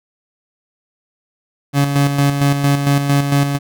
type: tone with tremolo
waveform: 30% pulse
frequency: 141.3 Hz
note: C#3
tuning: 34 cents sharp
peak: -8 dBFS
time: 1.73-3.59 s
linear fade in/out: 50 ms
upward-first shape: square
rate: 4.4 Hz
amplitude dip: 50%
effects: none